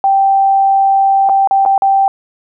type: tone with dropouts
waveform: sine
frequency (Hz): 782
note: G5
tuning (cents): -4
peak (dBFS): -7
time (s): 0.04-2.08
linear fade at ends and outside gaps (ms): 1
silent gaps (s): 1.29-1.295 / 1.474-1.51 / 1.652-1.66 / 1.779-1.821
effects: none